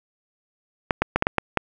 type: clicks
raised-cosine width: 0.5 ms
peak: -3 dBFS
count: 7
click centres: 0.908 / 1.02 / 1.16 / 1.224 / 1.269 / 1.383 / 1.573 s
effects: none